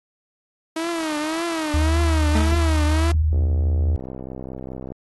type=tone with vibrato; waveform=sawtooth; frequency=318.8 Hz; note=D#4; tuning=42 cents sharp; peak=-19 dBFS; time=0.76-3.12 s; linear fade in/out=5 ms; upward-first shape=triangle; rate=1.8 Hz; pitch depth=130 cents each way
type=tone with pitch glide; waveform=sine; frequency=76.8 to 78.5 Hz; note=D#2 to D#2; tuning=-22 to +16 cents; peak=-16 dBFS; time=1.74-3.96 s; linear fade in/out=0 ms; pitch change=+38 cents; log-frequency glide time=2.67-3.5 s
type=tone with exponential decay; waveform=40% pulse; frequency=218.6 Hz; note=A3; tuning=11 cents flat; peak=-18 dBFS; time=2.35-2.78 s; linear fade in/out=2 ms; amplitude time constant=93 ms
type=click train; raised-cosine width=2 ms; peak=-20 dBFS; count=104; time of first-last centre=3.33-4.92 s; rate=64.8 Hz
effects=AAC 32 kbps